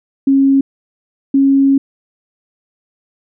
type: tone pair in turn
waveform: sine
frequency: 272.7 / 273.8 Hz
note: C#4 / C#4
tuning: -28 / -21 cents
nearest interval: unison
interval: 7 cents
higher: second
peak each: -7 dBFS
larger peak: neither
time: 0.27-0.61 / 1.34-1.78 s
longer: second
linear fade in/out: 5 ms
effects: none